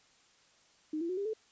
sine tone with pitch steps, 308.9 / 336.9 / 367.3 / 400.6 / 436.9 Hz, D#4 / E4 / F#4 / G4 / A4, -12 / +38 / -13 / +38 / -12 cents, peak -32 dBFS, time 0.93-1.335 s, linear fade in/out 5 ms, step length 81 ms, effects white hiss -65 dBFS RMS until 1.51 s + resampled to 16000 Hz

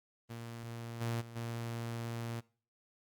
sawtooth tone with level steps, 116.54 Hz, A#2, in tune, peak -38 / -30 / -44 / -34 dBFS, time 0.29-2.41 s, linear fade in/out 20 ms, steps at 1 / 1.2 / 1.35 s, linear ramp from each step 20 ms, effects noise-tail reverb RT60 0.4 s tail -21 dB re dry + Opus 32 kbps

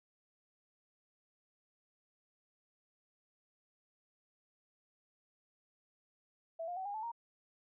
sine tone with pitch steps, 659.3 / 706.6 / 757.3 / 811.7 / 870 / 932.4 Hz, E5 / F5 / F#5 / G#5 / A5 / A#5, 0 / +20 / +40 / -40 / -20 / 0 cents, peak -38 dBFS, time 6.59-7.118 s, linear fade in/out 10 ms, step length 88 ms, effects none

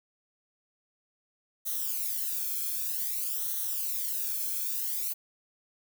violet noise with flanger, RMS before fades -32 dBFS, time 1.65-5.14 s, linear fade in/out 20 ms, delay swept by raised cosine 0.4 to 1.06 ms, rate 0.53 Hz, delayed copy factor -1, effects none

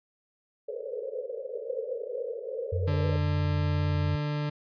white band-pass noise, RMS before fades -35 dBFS, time 0.68-3.17 s, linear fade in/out 10 ms, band 440 to 540 Hz, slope 96 dB/octave
sine tone with vibrato, 90.3 Hz, F#2, 42 cents flat, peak -26 dBFS, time 2.72-4.16 s, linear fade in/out 10 ms, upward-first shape sine, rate 1.7 Hz, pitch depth 16 cents each way
40% pulse tone with pitch glide, 146.83 to 148.11 Hz, D3 to D3, 0 to +15 cents, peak -27 dBFS, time 2.87-4.5 s, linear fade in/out 10 ms, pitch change +15 cents, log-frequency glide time 3.06-3.12 s
effects resampled to 11025 Hz

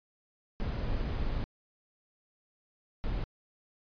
brown noise bursts at uneven times, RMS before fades -32 dBFS, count 2, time 0.6-1.44 / 3.04-3.24 s, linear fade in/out 0 ms, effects resampled to 11025 Hz

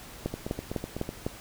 two click trains, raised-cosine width 2 ms, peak -15 / -19 dBFS, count 5 / 7, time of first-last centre 0.26-1.265 / 0.34-1.091 s, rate 3.98 / 7.99 Hz, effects pink hiss -46 dBFS RMS until 1.4 s

